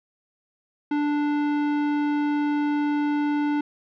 sine tone with tanh clipping, 293.7 Hz, D4, in tune, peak -23 dBFS, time 0.91-3.61 s, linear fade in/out 5 ms, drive 16 dB, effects none

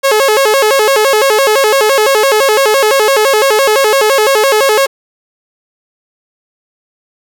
sawtooth tone with vibrato, 483.4 Hz, B4, 37 cents flat, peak -3 dBFS, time 0.03-4.87 s, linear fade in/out 20 ms, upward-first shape square, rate 5.9 Hz, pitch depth 210 cents each way, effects none

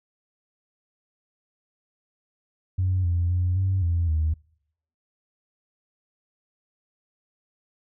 sine tone with pitch steps, 92.6 / 86.7 / 89.8 / 95.1 / 85.2 / 78.4 Hz, F#2 / F2 / F2 / F#2 / F2 / D#2, +2 / -12 / +49 / +48 / -42 / +14 cents, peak -19 dBFS, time 2.78-4.34 s, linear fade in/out 10 ms, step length 260 ms, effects noise-tail reverb RT60 0.7 s tail -26 dB re dry + tanh soft clip ceiling -16 dBFS

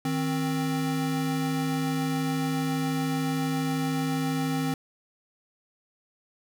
square tone pair together, 156.98 / 264 Hz, D#3 / C4, +16 / +16 cents, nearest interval major sixth, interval 900 cents, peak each -30 / -28 dBFS, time 0.05-4.74 s, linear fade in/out 2 ms, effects none

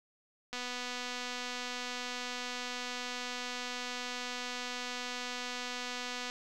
click train, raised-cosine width 0.2 ms, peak -22 dBFS, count 1426, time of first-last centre 0.53-6.299 s, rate 247 Hz, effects none

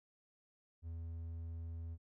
triangle tone, 82.8 Hz, E2, 8 cents sharp, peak -40 dBFS, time 0.82-1.98 s, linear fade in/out 50 ms, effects none

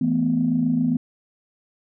sine chord, E suspended fourth, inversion none, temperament just, 164.81 / 219.8 / 247.2 Hz, E3 / A3 / B3, 0 / -2 / +2 cents, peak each -24 / -25 / -19 dBFS, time 0.01-0.97 s, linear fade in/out 5 ms, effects tanh soft clip ceiling -9 dBFS

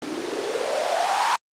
blue noise with band-pass filter sweep, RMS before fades -24 dBFS, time 0.02-1.36 s, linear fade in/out 2 ms, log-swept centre 280 to 1000 Hz, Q 6.5, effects low-pass 7000 Hz 12 dB/octave + Opus 24 kbps

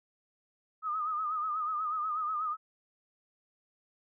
sine tone with vibrato, 1244.5 Hz, D#6, in tune, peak -30 dBFS, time 0.82-2.57 s, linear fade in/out 50 ms, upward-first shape sine, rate 8.2 Hz, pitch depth 70 cents each way, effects none

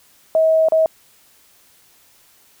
sine tone with dropouts, 640 Hz, D#5, 49 cents sharp, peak -11 dBFS, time 0.35-0.86 s, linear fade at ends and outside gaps 1 ms, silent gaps 0.686-0.721 s, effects white hiss -53 dBFS RMS until 2.6 s

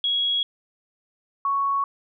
sine tone pair in turn, 3322 / 1110.8 Hz, G#7 / C#6, 0 / +3 cents, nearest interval octave + perfect fifth, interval 1897 cents, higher first, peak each -20 dBFS, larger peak neither, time 0.04-0.43 / 1.45-1.84 s, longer neither, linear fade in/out 2 ms, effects none

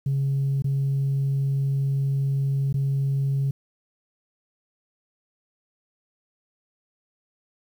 sine tone with dropouts, 137.5 Hz, C#3, 14 cents flat, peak -19 dBFS, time 0.06-3.51 s, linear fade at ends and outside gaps 5 ms, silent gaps 0.622-0.643 / 2.727-2.741 s, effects tanh soft clip ceiling -18 dBFS + 9-bit

